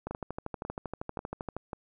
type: two click trains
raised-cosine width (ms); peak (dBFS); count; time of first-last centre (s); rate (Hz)
1; -22 / -21; 4 / 20; 0.11-1.732 / 0.07-1.566; 1.85 / 12.7
effects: none